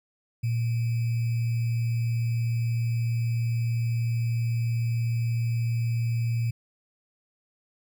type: tone with sample-and-hold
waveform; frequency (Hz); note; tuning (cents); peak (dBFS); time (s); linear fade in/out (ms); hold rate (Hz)
sine; 116.54; A#2; 0; -23; 0.43-6.51; 10; 2450
effects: none